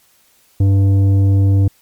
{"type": "tone with tanh clipping", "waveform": "sine", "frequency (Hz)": 98, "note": "G2", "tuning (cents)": 0, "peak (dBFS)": -10, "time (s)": [0.6, 1.68], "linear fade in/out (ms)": 5, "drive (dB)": 9, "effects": ["white hiss -54 dBFS RMS until 1.81 s", "MP3 96 kbps"]}